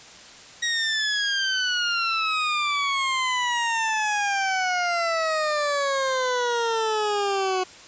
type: exponential sweep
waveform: 20% pulse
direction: down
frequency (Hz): 1900 to 367.2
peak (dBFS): -17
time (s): 0.62-7.64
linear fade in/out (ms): 10
effects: white hiss -45 dBFS RMS until 7.87 s + resampled to 16000 Hz